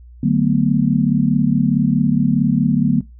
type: chord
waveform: sine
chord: B minor seventh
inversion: first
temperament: just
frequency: 148.16 / 185.21 / 222.2 / 246.9 Hz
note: D3 / F#3 / A3 / B3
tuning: +16 / +2 / +17 / 0 cents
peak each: -18 dBFS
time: 0.23-3.01 s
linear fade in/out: 5 ms
effects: noise-tail reverb RT60 0.2 s tail -20 dB re dry + added 60 Hz sine -38 dBFS peak until 3.19 s